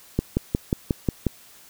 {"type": "click train", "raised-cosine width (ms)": 3, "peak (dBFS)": -7, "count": 7, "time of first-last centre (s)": [0.19, 1.267], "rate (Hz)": 5.57, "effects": ["white hiss -50 dBFS RMS until 1.69 s"]}